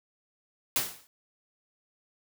white noise with exponential decay, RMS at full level -24 dBFS, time 0.76-1.07 s, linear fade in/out 1 ms, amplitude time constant 66 ms, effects none

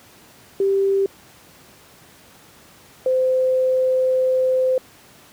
sine tone pair in turn, 392 / 515.9 Hz, G4 / C5, 0 / -24 cents, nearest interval perfect fourth, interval 476 cents, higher second, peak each -15 dBFS, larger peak neither, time 0.6-1.06 / 3.06-4.78 s, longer second, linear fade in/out 2 ms, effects pink hiss -48 dBFS RMS until 5.32 s + high-pass 100 Hz 12 dB/octave

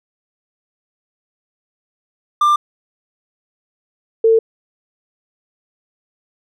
triangle / sine tone pair in turn, 1190 / 449.2 Hz, D6 / A4, +22 / +36 cents, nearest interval octave + perfect fourth, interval 1686 cents, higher first, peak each -8 dBFS, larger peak neither, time 2.41-2.56 / 4.24-4.39 s, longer neither, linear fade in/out 5 ms, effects none

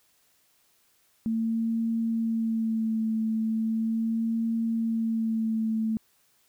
sine tone with vibrato, 224.4 Hz, A3, 34 cents sharp, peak -24 dBFS, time 1.26-5.97 s, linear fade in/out 0 ms, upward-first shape sine, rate 0.38 Hz, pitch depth 25 cents each way, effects white hiss -66 dBFS RMS until 6.48 s

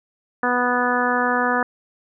harmonic tone, 246.5 Hz, B3, 3 cents flat, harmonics 1 / 2 / 3 / 4 / 5 / 6 / 7, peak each -25 / -25 / -25 / -25 / -25 / -25 / -25 dBFS, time 0.43-1.63 s, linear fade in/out 2 ms, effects none

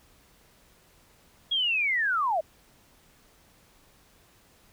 sine linear sweep, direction down, 3332 to 589 Hz, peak -23 dBFS, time 1.51-2.41 s, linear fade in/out 10 ms, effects pink hiss -60 dBFS RMS until 4.72 s

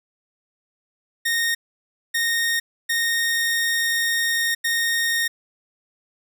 sawtooth tone bursts at uneven times, 1851 Hz, A#6, 13 cents flat, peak -16 dBFS, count 4, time 1.25-1.55 / 2.14-2.6 / 2.89-4.55 / 4.64-5.28 s, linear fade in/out 10 ms, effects none

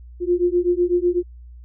sine beating tone pair, 349.2 / 357.2 Hz, F4 / F4, 0 / +39 cents, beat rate 8 Hz, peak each -19 dBFS, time 0.2-1.23 s, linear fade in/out 50 ms, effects added 60 Hz sine -38 dBFS peak until 1.64 s

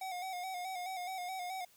square tone with vibrato, 737 Hz, F#5, 7 cents flat, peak -39 dBFS, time 0.01-1.65 s, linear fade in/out 5 ms, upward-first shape square, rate 4.7 Hz, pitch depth 50 cents each way, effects white hiss -65 dBFS RMS until 1.76 s

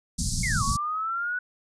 pink band-stop noise, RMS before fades -26 dBFS, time 0.18-0.77 s, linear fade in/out 10 ms, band 220 to 4600 Hz, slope 48 dB/octave
sine linear two-way sweep, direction down then up, 2217 to 1097 to 1489 Hz, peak -26 dBFS, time 0.43-1.39 s, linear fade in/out 5 ms, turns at 0.63 s
effects resampled to 22050 Hz

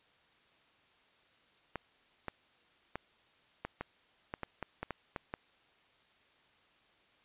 clicks, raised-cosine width 0.5 ms, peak -22 dBFS, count 12, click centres 1.757 / 2.283 / 2.956 / 3.65 / 3.81 / 4.339 / 4.433 / 4.627 / 4.83 / 4.907 / 5.162 / 5.339 s, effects white hiss -67 dBFS RMS until 7.24 s + resampled to 8000 Hz

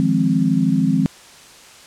sine chord, F minor seventh, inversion third, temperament equal, 155.56 / 174.61 / 207.7 / 261.6 Hz, Eb3 / F3 / Ab3 / C4, 0 / 0 / 0 / 0 cents, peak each -21 / -19 / -20 / -18 dBFS, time 0-1.06 s, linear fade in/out 0 ms, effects white hiss -43 dBFS RMS until 1.86 s + low-pass 8000 Hz 12 dB/octave

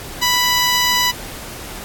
10% pulse tone, 987.8 Hz, B5, in tune, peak -5 dBFS, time 0.21-1.12 s, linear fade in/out 20 ms, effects pink hiss -32 dBFS RMS until 1.84 s + AAC 64 kbps

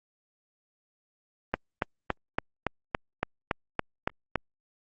click train, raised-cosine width 0.5 ms, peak -10 dBFS, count 11, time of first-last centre 1.54-4.357 s, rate 3.55 Hz, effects Opus 24 kbps

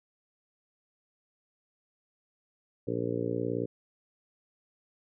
harmonic tone, 58.7 Hz, A#1, 13 cents sharp, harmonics 2 / 3 / 4 / 5 / 6 / 7 / 8 / 9, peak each -37 / -39 / -41 / -35 / -40 / -35 / -35 / -41 dBFS, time 2.87-3.66 s, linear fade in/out 10 ms, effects none

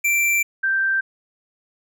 square / sine tone pair in turn, 2349 / 1567.8 Hz, D7 / G6, 0 / 0 cents, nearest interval perfect fifth, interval 700 cents, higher first, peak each -17 dBFS, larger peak neither, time 0.04-0.43 / 0.63-1.01 s, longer first, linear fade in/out 10 ms, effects none

